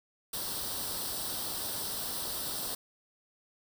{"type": "noise with comb filter", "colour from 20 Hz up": "white", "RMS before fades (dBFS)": -36, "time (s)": [0.33, 2.75], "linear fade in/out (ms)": 5, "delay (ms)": 0.22, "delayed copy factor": 0.7, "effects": []}